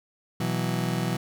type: chord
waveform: 35% pulse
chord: B suspended fourth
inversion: none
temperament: just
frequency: 123.47 / 164.63 / 185.21 Hz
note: B2 / E3 / F#3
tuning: 0 / -2 / +2 cents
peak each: -28 dBFS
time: 0.4-1.17 s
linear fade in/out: 5 ms
effects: none